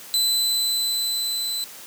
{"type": "tone with level ramp", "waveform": "sawtooth", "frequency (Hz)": 4020, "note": "B7", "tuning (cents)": 30, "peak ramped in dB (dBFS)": [-15, -22], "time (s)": [0.14, 1.64], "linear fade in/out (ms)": 0, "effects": ["white hiss -41 dBFS RMS until 1.86 s", "high-pass 150 Hz 12 dB/octave"]}